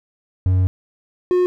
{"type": "tone pair in turn", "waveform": "triangle", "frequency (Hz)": [92.5, 361.1], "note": ["F#2", "F#4"], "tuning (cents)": [0, -42], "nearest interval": "2 octaves", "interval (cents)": 2358, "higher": "second", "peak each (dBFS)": -11, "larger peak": "neither", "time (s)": [[0.46, 0.67], [1.31, 1.46]], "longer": "first", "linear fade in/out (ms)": 0, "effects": []}